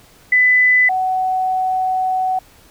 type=tone pair in turn; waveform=sine; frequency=2000 / 747.9 Hz; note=B6 / F#5; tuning=+21 / +18 cents; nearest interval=octave + perfect fourth; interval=1703 cents; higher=first; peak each=-9 / -15 dBFS; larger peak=first; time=0.32-0.89 / 0.89-2.39 s; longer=second; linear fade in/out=5 ms; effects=pink hiss -48 dBFS RMS until 2.7 s